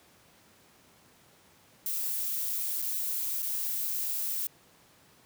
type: noise with dropouts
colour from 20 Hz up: violet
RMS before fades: -32 dBFS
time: 1.86-4.47 s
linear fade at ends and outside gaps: 1 ms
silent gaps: 2.819-2.823 / 3.422-3.427 s
effects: pink hiss -60 dBFS RMS until 5.25 s + high-pass 100 Hz 12 dB/octave